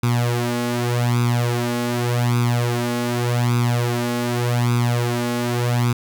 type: tone with flanger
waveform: sawtooth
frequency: 120.5 Hz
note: B2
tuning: 42 cents flat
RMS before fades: -20 dBFS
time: 0.03-5.93 s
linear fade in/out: 5 ms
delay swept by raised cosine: 0.81 to 3.61 ms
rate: 0.85 Hz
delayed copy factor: +0.8
effects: 9-bit